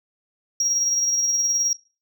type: tone with tremolo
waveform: sine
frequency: 5640 Hz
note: F8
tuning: 16 cents sharp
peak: -15 dBFS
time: 0.6-1.73 s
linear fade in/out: 2 ms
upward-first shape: triangle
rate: 19 Hz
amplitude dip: 55%
effects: noise-tail reverb RT60 0.3 s tail -17 dB re dry + tanh soft clip ceiling -16 dBFS